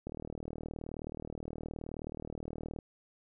click train, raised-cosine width 2 ms, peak -27 dBFS, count 107, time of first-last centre 0.07-2.788 s, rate 39 Hz, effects none

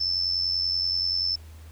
sine tone with amplitude modulation, 5290 Hz, E8, 5 cents sharp, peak -20 dBFS, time 0-1.36 s, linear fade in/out 10 ms, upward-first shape sine, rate 90.4 Hz, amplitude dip 65%, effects added 79 Hz sine -42 dBFS peak until 1.71 s + pink hiss -55 dBFS RMS until 1.71 s

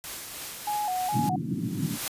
white noise with tremolo, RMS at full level -36 dBFS, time 0.04-1.29 s, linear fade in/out 0 ms, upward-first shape triangle, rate 3.2 Hz, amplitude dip 35%
sine tone with vibrato, 785 Hz, G5, 2 cents sharp, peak -26 dBFS, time 0.67-1.36 s, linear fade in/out 5 ms, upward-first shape square, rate 2.4 Hz, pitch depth 110 cents each way
pink band-pass noise, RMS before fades -29 dBFS, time 1.12-1.98 s, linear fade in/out 50 ms, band 120 to 300 Hz, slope 48 dB/octave
white noise with exponential growth, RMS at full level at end -29 dBFS, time 1.29-2.08 s, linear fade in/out 2 ms, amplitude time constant 170 ms
effects resampled to 32000 Hz

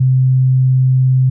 sine tone, 129.8 Hz, C3, 13 cents flat, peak -8 dBFS, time 0-1.3 s, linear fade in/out 10 ms, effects none

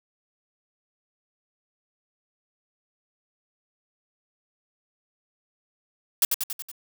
blue noise with echo, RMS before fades -19 dBFS, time 6.22-6.25 s, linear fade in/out 2 ms, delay 93 ms, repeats 5, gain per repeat -4 dB, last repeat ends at 6.715 s, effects none

